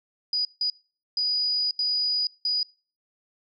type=tone bursts at uneven times; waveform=sine; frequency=4926 Hz; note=D#8; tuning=18 cents flat; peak=-22 dBFS; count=5; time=0.33-0.45 / 0.61-0.7 / 1.17-1.71 / 1.79-2.27 / 2.45-2.63 s; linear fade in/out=2 ms; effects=noise-tail reverb RT60 0.4 s tail -25 dB re dry